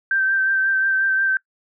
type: tone with vibrato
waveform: sine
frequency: 1561 Hz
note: G6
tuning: 8 cents flat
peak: -16 dBFS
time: 0.11-1.37 s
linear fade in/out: 2 ms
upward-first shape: sine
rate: 5.6 Hz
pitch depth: 22 cents each way
effects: noise-tail reverb RT60 0.1 s tail -23 dB re dry